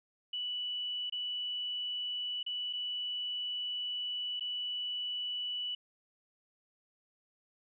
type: tone with dropouts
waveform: sine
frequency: 2960 Hz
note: F#7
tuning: in tune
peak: -34 dBFS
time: 0.33-5.75 s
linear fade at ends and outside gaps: 5 ms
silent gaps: 1.098-1.123 / 2.43-2.463 / 2.729-2.733 / 4.397-4.407 s
effects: none